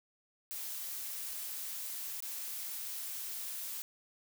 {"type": "noise with dropouts", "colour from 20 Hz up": "blue", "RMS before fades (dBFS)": -41, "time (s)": [0.51, 3.82], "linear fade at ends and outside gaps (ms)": 0, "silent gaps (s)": [2.204, 2.224], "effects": []}